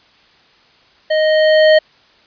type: tone with level ramp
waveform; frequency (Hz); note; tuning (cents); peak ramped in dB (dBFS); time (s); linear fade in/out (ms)
square; 622.3; D#5; 0; -13 to -6; 1.1-1.79; 10
effects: white hiss -50 dBFS RMS until 2.26 s + resampled to 11025 Hz